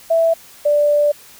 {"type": "tone pair in turn", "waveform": "sine", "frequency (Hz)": [659.3, 587.4], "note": ["E5", "D5"], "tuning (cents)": [0, 0], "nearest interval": "major second", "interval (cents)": 200, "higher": "first", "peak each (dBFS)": -11, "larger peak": "neither", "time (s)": [[0.1, 0.34], [0.65, 1.12]], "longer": "second", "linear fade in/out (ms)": 10, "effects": ["white hiss -43 dBFS RMS until 1.39 s"]}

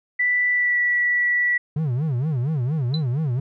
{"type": "tone with pitch glide", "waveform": "sine", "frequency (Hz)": [1975.5, 1950.6], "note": ["B6", "B6"], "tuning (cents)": [0, -22], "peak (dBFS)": -17, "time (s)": [0.19, 1.58], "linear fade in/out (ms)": 10, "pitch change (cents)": -22, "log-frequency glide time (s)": [0.51, 0.79]}
{"type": "tone with vibrato", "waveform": "triangle", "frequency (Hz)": 138.59, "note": "C#3", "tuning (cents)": 0, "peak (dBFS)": -18, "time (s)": [1.76, 3.4], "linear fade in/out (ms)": 5, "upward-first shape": "sine", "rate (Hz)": 4.3, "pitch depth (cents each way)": 270}
{"type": "tone with exponential decay", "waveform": "sine", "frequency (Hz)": 4002, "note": "B7", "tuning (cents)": 22, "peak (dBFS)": -23, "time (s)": [2.94, 3.04], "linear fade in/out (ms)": 2, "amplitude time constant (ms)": 20}
{"effects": []}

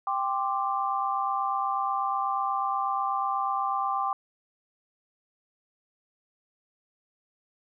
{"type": "chord", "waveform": "sine", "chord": "G suspended fourth", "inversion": "none", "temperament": "equal with one note detuned", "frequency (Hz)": [788.5, 1046.5, 1174.7], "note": ["G5", "C6", "D6"], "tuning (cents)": [10, 0, 0], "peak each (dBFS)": [-29, -31, -29], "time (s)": [0.07, 4.13], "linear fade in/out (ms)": 2, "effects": []}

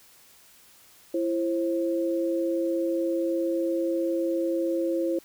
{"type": "tone pair together", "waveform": "sine", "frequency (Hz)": [335.4, 532.4], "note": ["E4", "C5"], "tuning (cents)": [30, 30], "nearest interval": "minor sixth", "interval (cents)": 800, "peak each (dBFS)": [-25, -28], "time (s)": [1.14, 5.19], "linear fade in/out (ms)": 5, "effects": ["white hiss -55 dBFS RMS until 5.24 s"]}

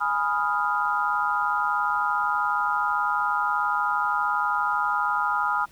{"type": "chord", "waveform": "sine", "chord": "F half-diminished seventh", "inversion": "first", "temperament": "equal", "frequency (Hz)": [830.6, 987.8, 1244.5, 1396.9], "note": ["Ab5", "Cb6", "Eb6", "F6"], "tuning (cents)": [0, 0, 0, 0], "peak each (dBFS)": [-28, -28, -26, -27], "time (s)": [0, 5.66], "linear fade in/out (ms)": 20, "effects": ["pink hiss -55 dBFS RMS until 5.71 s"]}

